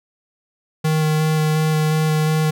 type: tone with vibrato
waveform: square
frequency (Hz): 155.56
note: D#3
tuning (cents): 0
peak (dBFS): -16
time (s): 0.84-2.51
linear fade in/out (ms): 10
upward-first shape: square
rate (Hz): 2.8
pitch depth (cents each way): 9
effects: none